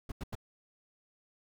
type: noise bursts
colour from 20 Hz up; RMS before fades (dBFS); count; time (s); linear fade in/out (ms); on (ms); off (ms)
brown; -37; 3; 0.09-0.353; 5; 29; 88
effects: none